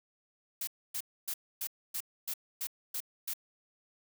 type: noise bursts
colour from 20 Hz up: blue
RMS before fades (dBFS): -36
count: 9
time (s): 0.61-3.337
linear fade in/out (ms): 5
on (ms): 63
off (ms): 270
effects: none